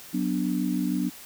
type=chord; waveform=sine; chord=B minor; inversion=second; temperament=equal; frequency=185 / 246.9 / 293.7 Hz; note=F#3 / B3 / D4; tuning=0 / 0 / 0 cents; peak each=-28 dBFS; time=0.13-1.1 s; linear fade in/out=20 ms; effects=white hiss -45 dBFS RMS until 1.25 s